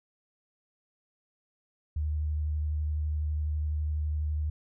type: tone with vibrato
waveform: sine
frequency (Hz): 75.9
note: D#2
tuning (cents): -42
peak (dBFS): -27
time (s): 1.96-4.5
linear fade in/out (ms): 5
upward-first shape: sine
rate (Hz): 12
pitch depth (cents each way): 17
effects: none